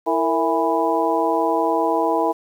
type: harmonic tone with a mistuned harmonic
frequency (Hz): 164.81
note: E3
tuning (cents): 0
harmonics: 2 / 3 / 4 / 5 / 6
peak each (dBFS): -23 / -23 / -23 / -23 / -23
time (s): 0.06-2.33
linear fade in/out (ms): 20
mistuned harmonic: 3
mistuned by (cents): -120
effects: 8-bit